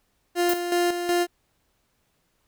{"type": "tone with tremolo", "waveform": "30% pulse", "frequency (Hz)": 350, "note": "F4", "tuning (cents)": 4, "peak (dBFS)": -17, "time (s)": [0.35, 1.27], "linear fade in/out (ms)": 50, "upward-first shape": "square", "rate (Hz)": 2.7, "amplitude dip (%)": 55}
{"type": "noise with exponential decay", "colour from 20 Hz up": "violet", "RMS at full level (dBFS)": -25, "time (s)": [0.49, 0.67], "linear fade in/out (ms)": 2, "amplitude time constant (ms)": 37}
{"effects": ["pink hiss -70 dBFS RMS until 2.47 s"]}